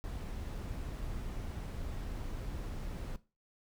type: noise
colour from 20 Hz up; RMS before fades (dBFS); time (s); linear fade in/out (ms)
brown; -40; 0.04-3.16; 0
effects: noise-tail reverb RT60 0.3 s tail -17 dB re dry